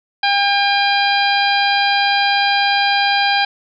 harmonic tone, 803 Hz, G5, 41 cents sharp, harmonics 1 / 2 / 3 / 4 / 5 / 6, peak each -16 / -19 / -21 / -22 / -23 / -24 dBFS, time 0.23-3.45 s, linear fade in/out 5 ms, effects none

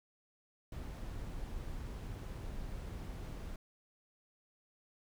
brown noise, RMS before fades -43 dBFS, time 0.72-3.56 s, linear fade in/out 2 ms, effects none

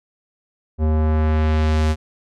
square tone with low-pass filter sweep, 77.78 Hz, D#2, in tune, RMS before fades -17 dBFS, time 0.78-1.96 s, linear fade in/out 50 ms, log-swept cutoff 610 to 8900 Hz, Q 0.72, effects none

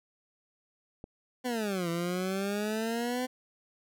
click, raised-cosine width 2 ms, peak -29 dBFS, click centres 1.041 s
20% pulse exponential two-way sweep, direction down then up, 256.2 to 166.9 to 256.2 Hz, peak -25 dBFS, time 1.44-3.27 s, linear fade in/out 20 ms, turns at 1.89 s
effects none

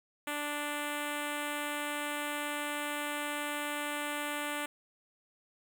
5% pulse tone with notch filter, 293.7 Hz, D4, in tune, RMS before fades -36 dBFS, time 0.27-4.66 s, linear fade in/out 5 ms, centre 4600 Hz, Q 1.2, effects none

